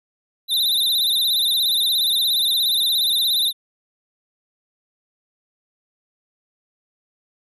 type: tone with vibrato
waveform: square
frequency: 3793 Hz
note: A#7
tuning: 29 cents sharp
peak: -17 dBFS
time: 0.48-3.53 s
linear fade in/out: 50 ms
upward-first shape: sine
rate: 17 Hz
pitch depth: 110 cents each way
effects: none